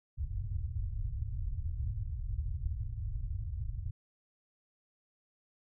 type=low-pass noise; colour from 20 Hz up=white; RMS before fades=-36 dBFS; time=0.17-3.91 s; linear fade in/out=10 ms; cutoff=110 Hz; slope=48 dB/octave; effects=none